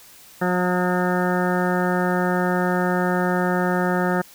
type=harmonic tone; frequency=180 Hz; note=F#3; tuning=47 cents flat; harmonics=1 / 2 / 3 / 4 / 5 / 7 / 8 / 9 / 10; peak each=-22 / -25 / -27 / -28 / -29 / -30 / -31 / -32 / -32 dBFS; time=0.41-4.22 s; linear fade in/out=10 ms; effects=white hiss -47 dBFS RMS until 4.34 s